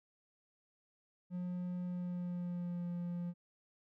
triangle tone with pitch glide, 179 to 174.51 Hz, F3 to F3, +43 to -1 cents, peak -35 dBFS, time 1.3-3.34 s, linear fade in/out 50 ms, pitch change -44 cents, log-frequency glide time 1.84-2.88 s, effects none

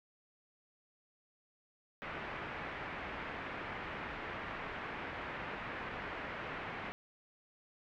white low-pass noise, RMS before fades -43 dBFS, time 2.02-6.92 s, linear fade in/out 0 ms, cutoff 2200 Hz, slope 24 dB/octave, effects none

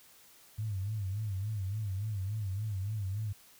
sine tone with vibrato, 101.6 Hz, G#2, 38 cents flat, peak -32 dBFS, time 0.58-3.33 s, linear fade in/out 10 ms, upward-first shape sine, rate 3.5 Hz, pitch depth 140 cents each way, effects white hiss -59 dBFS RMS until 3.59 s

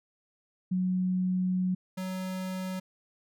sine / square tone pair in turn, 183.9 / 186.47 Hz, F#3 / F#3, -10 / +14 cents, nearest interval unison, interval 24 cents, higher second, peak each -25 / -33 dBFS, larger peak first, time 0.71-1.75 / 1.97-2.8 s, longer first, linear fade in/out 10 ms, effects none

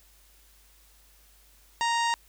harmonic tone, 932.3 Hz, A#5, in tune, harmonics 1 / 2 / 3 / 4 / 5 / 6 / 7 / 8 / 9, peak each -25 / -31 / -35 / -37 / -39 / -41 / -42 / -43 / -44 dBFS, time 1.81-2.14 s, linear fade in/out 0 ms, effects added 50 Hz sine -59 dBFS peak until 2.28 s + white hiss -60 dBFS RMS until 2.28 s

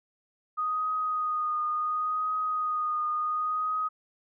sine tone with vibrato, 1241 Hz, D#6, 5 cents flat, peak -26 dBFS, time 0.57-3.89 s, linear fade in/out 20 ms, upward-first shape triangle, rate 0.7 Hz, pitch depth 25 cents each way, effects none

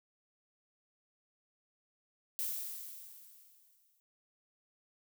violet noise with exponential decay, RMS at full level -35 dBFS, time 2.39-4 s, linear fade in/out 0 ms, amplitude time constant 350 ms, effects none

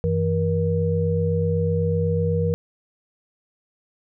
sine tone cluster, 94.7 / 162.7 / 475.1 Hz, F#2 / E3 / A#4, +41 / -22 / +33 cents, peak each -23 dBFS, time 0.04-2.54 s, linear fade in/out 0 ms, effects none

